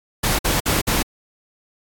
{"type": "noise bursts", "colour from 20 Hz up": "pink", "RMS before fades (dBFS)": -19, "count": 4, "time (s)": [0.23, 1.029], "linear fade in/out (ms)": 10, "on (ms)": 160, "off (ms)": 53, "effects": ["AAC 64 kbps"]}